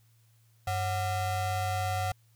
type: ring-modulated tone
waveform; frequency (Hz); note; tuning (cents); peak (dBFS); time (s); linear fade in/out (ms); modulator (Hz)
square; 321.2; E4; -45; -26; 0.67-2.12; 5; 417
effects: added 113 Hz sine -61 dBFS peak until 2.35 s + white hiss -70 dBFS RMS until 2.35 s